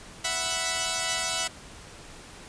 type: chord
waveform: 5% pulse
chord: E suspended second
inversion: none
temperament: equal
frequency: 659.3 / 740 / 987.8 Hz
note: E5 / F#5 / B5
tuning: 0 / 0 / 0 cents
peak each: -19 / -19 / -21 dBFS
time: 0.24-1.48 s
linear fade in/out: 10 ms
effects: pink hiss -46 dBFS RMS until 2.48 s + resampled to 22050 Hz